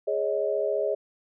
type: chord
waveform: sine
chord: Ab suspended fourth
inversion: none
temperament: equal with one note detuned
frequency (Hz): 415.3 / 554.4 / 628.8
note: Ab4 / Db5 / Eb5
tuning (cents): 0 / 0 / +18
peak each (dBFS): -28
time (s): 0.07-0.95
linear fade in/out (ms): 10
effects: none